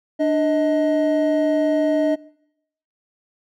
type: tone pair together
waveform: triangle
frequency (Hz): 297 / 629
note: D4 / D#5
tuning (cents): +20 / +19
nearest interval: octave + minor second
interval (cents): 1299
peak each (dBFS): -17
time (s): 0.19-2.16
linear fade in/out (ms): 20
effects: noise-tail reverb RT60 0.8 s tail -24 dB re dry